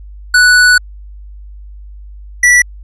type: tone pair in turn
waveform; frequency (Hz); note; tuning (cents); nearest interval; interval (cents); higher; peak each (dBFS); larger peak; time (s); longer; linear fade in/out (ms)
square; 1480 / 1955.7; F#6 / B6; 0 / -17; perfect fourth; 483; second; -5; neither; 0.34-0.78 / 2.43-2.62; first; 5
effects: added 50 Hz sine -29 dBFS peak until 2.83 s + resampled to 22050 Hz